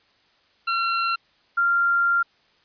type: tone pair in turn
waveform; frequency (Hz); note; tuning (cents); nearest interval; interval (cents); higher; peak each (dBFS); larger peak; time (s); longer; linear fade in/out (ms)
sawtooth / sine; 1364 / 1388.6; F6 / F6; -41 / -10; unison; 31; second; -17; neither; 0.67-1.16 / 1.57-2.23; second; 10
effects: white hiss -61 dBFS RMS until 2.64 s + resampled to 11025 Hz

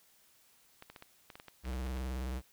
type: clicks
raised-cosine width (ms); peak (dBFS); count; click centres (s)
0.3; -32; 12; 0.824 / 0.9 / 0.962 / 1.024 / 1.302 / 1.355 / 1.399 / 1.483 / 1.653 / 1.733 / 1.867 / 1.972
type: tone with vibrato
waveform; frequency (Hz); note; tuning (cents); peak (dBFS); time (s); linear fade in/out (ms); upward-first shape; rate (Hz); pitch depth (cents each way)
square; 63.8; C2; -43; -36; 1.63-2.42; 50; sine; 19; 90
effects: white hiss -66 dBFS RMS until 2.52 s

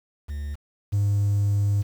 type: tone pair in turn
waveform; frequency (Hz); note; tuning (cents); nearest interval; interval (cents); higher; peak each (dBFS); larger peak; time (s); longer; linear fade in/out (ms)
triangle; 72.6 / 101.52; D2 / G#2; -19 / -39; tritone; 580; second; -26 / -16; second; 0.28-0.56 / 0.92-1.83; second; 20
effects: tanh soft clip ceiling -14 dBFS + 8-bit

